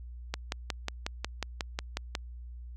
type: click train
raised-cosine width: 0.2 ms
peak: -14 dBFS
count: 11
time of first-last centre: 0.34-2.152 s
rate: 5.52 Hz
effects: added 60 Hz sine -41 dBFS peak until 2.76 s